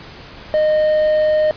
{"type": "tone with quantisation", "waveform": "triangle", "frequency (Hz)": 615, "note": "D#5", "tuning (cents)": -20, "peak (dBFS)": -10, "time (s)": [0.54, 1.51], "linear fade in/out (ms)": 0, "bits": 5, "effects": ["pink hiss -37 dBFS RMS until 1.56 s", "resampled to 11025 Hz"]}